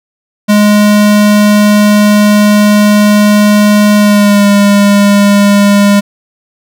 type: tone with pitch glide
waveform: square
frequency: 208.1 to 202.5 Hz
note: G#3 to G#3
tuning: +4 to -43 cents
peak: -4 dBFS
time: 0.48-6.01 s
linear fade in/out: 20 ms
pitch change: -47 cents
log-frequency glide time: 3.97-4.47 s
effects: none